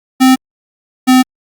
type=tone pair in turn; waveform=square; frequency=260 / 256.6 Hz; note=C4 / C4; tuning=-11 / -34 cents; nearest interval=unison; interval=23 cents; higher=first; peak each=-5 dBFS; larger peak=neither; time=0.2-0.36 / 1.07-1.23 s; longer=neither; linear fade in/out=20 ms; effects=Opus 48 kbps